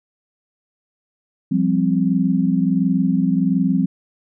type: chord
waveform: sine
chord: F suspended second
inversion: none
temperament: equal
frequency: 174.61 / 196 / 261.6 Hz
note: F3 / G3 / C4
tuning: 0 / 0 / 0 cents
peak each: -19 dBFS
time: 1.51-3.86 s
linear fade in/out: 10 ms
effects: none